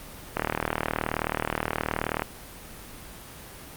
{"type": "click train", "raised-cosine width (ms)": 0.5, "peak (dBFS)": -9, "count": 73, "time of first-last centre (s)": [0.37, 2.221], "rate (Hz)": 38.9, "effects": ["pink hiss -43 dBFS RMS until 3.76 s", "Opus 32 kbps"]}